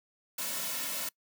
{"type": "noise with comb filter", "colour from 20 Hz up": "white", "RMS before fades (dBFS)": -35, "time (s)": [0.38, 1.09], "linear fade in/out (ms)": 5, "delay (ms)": 2.5, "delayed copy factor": -0.65, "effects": ["noise-tail reverb RT60 0.1 s tail -24 dB re dry", "high-pass 200 Hz 12 dB/octave"]}